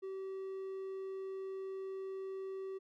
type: tone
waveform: triangle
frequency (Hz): 383.9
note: G4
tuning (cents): -36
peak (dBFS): -38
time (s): 0.02-2.79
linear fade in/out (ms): 20
effects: none